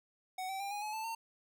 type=tone with pitch steps; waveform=square; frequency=746 / 771 / 796.8 / 823.4 / 851 / 879.5 / 908.9 Hz; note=F#5 / G5 / G5 / G#5 / G#5 / A5 / A#5; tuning=+14 / -29 / +28 / -15 / +42 / -1 / -44 cents; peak=-38 dBFS; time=0.38-1.15 s; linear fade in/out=5 ms; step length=110 ms; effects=none